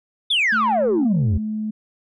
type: exponential sweep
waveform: sine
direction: down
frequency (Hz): 3644 to 77.78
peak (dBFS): -14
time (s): 0.3-1.38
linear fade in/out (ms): 10
type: tone with pitch glide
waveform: sine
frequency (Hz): 220 to 215.2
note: A3 to A3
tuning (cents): 0 to -38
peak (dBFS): -22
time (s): 0.52-1.71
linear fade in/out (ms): 10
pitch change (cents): -38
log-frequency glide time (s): 1.07-1.19
effects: tanh soft clip ceiling -13 dBFS